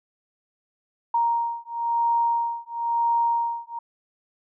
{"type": "beating tone pair", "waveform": "sine", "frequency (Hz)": [934, 934.99], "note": ["A#5", "A#5"], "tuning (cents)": [3, 5], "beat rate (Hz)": 0.99, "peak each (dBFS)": -24, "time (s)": [1.14, 3.79], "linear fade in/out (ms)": 5, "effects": []}